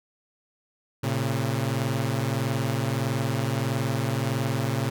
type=tone pair together; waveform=sawtooth; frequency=113.6 / 135.18 Hz; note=A#2 / C#3; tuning=-44 / -43 cents; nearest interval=minor third; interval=301 cents; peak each=-23 dBFS; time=1.03-4.9 s; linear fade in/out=10 ms; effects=none